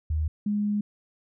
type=tone pair in turn; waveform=sine; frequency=77.6 / 207.2 Hz; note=D#2 / G#3; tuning=-4 / -4 cents; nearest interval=octave + perfect fourth; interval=1700 cents; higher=second; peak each=-23 dBFS; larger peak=neither; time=0.1-0.28 / 0.46-0.81 s; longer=second; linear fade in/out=5 ms; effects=none